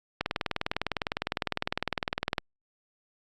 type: click train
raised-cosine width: 0.3 ms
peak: -11 dBFS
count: 44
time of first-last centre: 0.21-2.382 s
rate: 19.8 Hz
effects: Opus 48 kbps